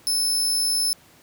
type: tone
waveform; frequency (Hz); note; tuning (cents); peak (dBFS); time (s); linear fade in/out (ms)
25% pulse; 5260; E8; -5; -15; 0.07-0.93; 0
effects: pink hiss -53 dBFS RMS until 1.22 s + high-pass 80 Hz 12 dB/octave